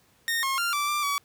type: tone with pitch steps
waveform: sawtooth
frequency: 1843 / 1077 / 1391 / 1166 / 1183 / 1138 Hz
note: A#6 / C6 / F6 / D6 / D6 / C#6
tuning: -20 / +50 / -7 / -13 / +12 / +45 cents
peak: -21 dBFS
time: 0.28-1.18 s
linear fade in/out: 0 ms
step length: 150 ms
effects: pink hiss -62 dBFS RMS until 1.24 s + high-pass 80 Hz 12 dB/octave